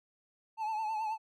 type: tone with vibrato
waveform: triangle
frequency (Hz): 871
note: A5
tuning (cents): -18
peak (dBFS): -30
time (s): 0.57-1.18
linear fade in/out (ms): 50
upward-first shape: triangle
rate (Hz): 9.3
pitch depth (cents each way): 65
effects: none